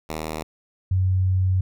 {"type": "tone pair in turn", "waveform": ["5% pulse", "sine"], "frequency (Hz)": [78.5, 93.35], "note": ["D#2", "F#2"], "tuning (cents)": [16, 16], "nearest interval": "minor third", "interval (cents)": 300, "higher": "second", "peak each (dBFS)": -17, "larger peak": "neither", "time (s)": [[0.09, 0.43], [0.91, 1.61]], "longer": "second", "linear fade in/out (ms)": 5, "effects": []}